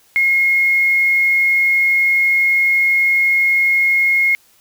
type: tone with quantisation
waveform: sine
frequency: 2154 Hz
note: C7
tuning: 50 cents sharp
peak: -11 dBFS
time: 0.16-4.35 s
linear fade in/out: 0 ms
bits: 6
effects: white hiss -53 dBFS RMS until 4.6 s